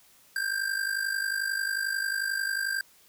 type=tone with amplitude modulation; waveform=square; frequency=1583 Hz; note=G6; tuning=17 cents sharp; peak=-25 dBFS; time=0.36-2.81 s; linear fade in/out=2 ms; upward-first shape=sine; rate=51.2 Hz; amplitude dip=70%; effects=white hiss -59 dBFS RMS until 3.08 s

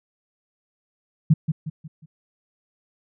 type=tone with echo; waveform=sine; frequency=155.9 Hz; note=D#3; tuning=4 cents sharp; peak=-10 dBFS; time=1.3-1.34 s; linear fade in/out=10 ms; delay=180 ms; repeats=4; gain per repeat=-8 dB; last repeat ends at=2.06 s; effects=none

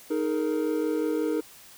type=chord; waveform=triangle; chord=D# suspended fourth; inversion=none; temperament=equal with one note detuned; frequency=311.1 / 420.6 / 466.2 Hz; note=D#4 / G#4 / A#4; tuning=0 / +22 / 0 cents; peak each=-25 / -29 / -27 dBFS; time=0.1-1.41 s; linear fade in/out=10 ms; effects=white hiss -50 dBFS RMS until 1.77 s

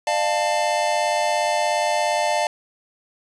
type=chord; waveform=square; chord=D minor; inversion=none; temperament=equal with one note detuned; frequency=601.4 / 698.5 / 880 Hz; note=D5 / F5 / A5; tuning=+41 / 0 / 0 cents; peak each=-24 dBFS; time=0.07-2.47 s; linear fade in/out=2 ms; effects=resampled to 22050 Hz + 7-bit

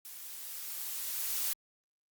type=noise with level ramp; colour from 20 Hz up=blue; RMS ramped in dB=-47 to -32 dBFS; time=0.05-1.53 s; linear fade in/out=0 ms; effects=Opus 48 kbps

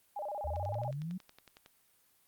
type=tone with vibrato; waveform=sine; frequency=700 Hz; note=F5; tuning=4 cents sharp; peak=-36 dBFS; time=0.16-0.91 s; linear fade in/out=5 ms; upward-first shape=square; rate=16 Hz; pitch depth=270 cents each way
type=exponential sweep; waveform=sine; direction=up; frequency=71.6 to 190.3 Hz; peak=-36 dBFS; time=0.44-1.18 s; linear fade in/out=10 ms
type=click train; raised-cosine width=0.2 ms; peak=-36 dBFS; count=13; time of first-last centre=0.56-1.661 s; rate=10.9 Hz
effects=white hiss -69 dBFS RMS until 2.27 s + Opus 32 kbps

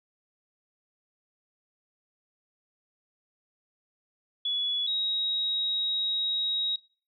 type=tone pair in turn; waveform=sine; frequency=3398 / 3801 Hz; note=G#7 / A#7; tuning=+39 / +33 cents; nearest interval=major second; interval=194 cents; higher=second; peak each=-26 dBFS; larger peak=neither; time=4.45-4.87 / 4.87-6.76 s; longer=second; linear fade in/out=5 ms; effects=noise-tail reverb RT60 0.4 s tail -22 dB re dry

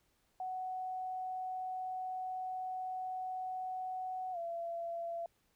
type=tone with pitch glide; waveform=sine; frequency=744 to 678.3 Hz; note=F#5 to E5; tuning=+9 to +49 cents; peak=-37 dBFS; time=0.4-5.26 s; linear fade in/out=2 ms; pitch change=-160 cents; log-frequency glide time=4.32-4.38 s; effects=pink hiss -75 dBFS RMS until 5.55 s

